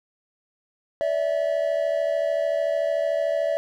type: tone pair together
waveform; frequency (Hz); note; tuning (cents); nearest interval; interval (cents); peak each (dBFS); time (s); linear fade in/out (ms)
triangle; 577 / 650.5; D5 / E5; -31 / -23; major second; 208; -22; 1.01-3.57; 0
effects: none